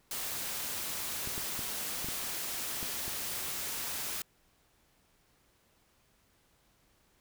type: noise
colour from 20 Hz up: white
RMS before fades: -37 dBFS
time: 0.11-4.22 s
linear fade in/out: 2 ms
type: clicks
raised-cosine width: 3 ms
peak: -29 dBFS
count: 7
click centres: 1.274 / 1.379 / 1.592 / 2.045 / 2.086 / 2.829 / 3.08 s
effects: pink hiss -69 dBFS RMS until 7.2 s